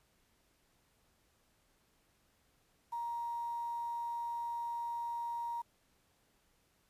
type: tone with quantisation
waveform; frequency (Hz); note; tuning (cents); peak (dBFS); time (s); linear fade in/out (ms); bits
sine; 940; A#5; +14; -36; 2.92-5.62; 10; 10
effects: pink hiss -73 dBFS RMS until 6.89 s + resampled to 32000 Hz